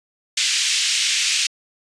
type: band-pass noise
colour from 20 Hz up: pink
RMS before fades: -20 dBFS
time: 0.37-1.47 s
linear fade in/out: 5 ms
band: 2400 to 7800 Hz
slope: 24 dB/octave
effects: resampled to 22050 Hz